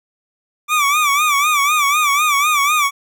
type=tone with vibrato; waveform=25% pulse; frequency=1174.7 Hz; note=D6; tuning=in tune; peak=-9 dBFS; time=0.68-2.91 s; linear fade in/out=50 ms; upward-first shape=sine; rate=4 Hz; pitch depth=97 cents each way; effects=none